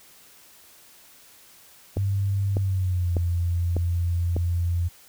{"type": "tone with pitch glide", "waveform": "sine", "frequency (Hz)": [98.7, 86.42], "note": ["G2", "F2"], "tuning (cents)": [12, -18], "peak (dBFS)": -21, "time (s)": [1.96, 4.89], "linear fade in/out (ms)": 20, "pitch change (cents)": -230, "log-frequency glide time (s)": [2.55, 3.15]}
{"type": "click train", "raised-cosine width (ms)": 2, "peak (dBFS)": -15, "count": 5, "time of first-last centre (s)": [1.97, 4.365], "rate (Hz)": 1.67}
{"effects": ["white hiss -52 dBFS RMS until 5.08 s"]}